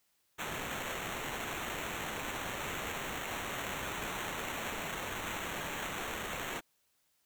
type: noise with sample-and-hold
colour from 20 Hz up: blue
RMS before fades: -39 dBFS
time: 0.38-6.61 s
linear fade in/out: 20 ms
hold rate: 4900 Hz
effects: white hiss -75 dBFS RMS until 7.25 s